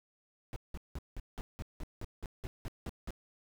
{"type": "noise bursts", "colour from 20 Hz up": "brown", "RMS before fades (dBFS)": -39, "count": 13, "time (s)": [0.53, 3.106], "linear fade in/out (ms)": 0, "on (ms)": 32, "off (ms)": 180, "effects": []}